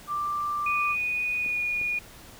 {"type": "tone", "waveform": "sine", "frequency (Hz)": 1180, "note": "D6", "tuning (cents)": 8, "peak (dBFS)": -26, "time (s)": [0.07, 0.96], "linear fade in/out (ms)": 50}
{"type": "tone with pitch glide", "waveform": "sine", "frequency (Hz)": [2473, 2445], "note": ["D#7", "D#7"], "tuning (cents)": [-11, -31], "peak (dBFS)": -25, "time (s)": [0.66, 1.99], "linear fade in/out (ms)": 5, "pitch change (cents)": -20, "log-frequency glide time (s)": [1.39, 1.61]}
{"type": "clicks", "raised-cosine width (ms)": 2, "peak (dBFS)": -30, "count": 2, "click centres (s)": [1.462, 1.814]}
{"effects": ["pink hiss -48 dBFS RMS until 2.39 s"]}